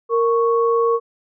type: tone pair together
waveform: sine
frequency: 463.7 / 1108.7 Hz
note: A#4 / C#6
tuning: -9 / 0 cents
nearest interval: octave + minor third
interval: 1509 cents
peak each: -15 / -20 dBFS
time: 0.09-1 s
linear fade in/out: 50 ms
effects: none